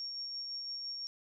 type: tone with tremolo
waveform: sine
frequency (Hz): 5530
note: F8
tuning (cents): -18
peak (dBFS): -37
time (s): 0-1.07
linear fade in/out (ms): 0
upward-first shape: sine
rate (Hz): 5.9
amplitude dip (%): 25
effects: none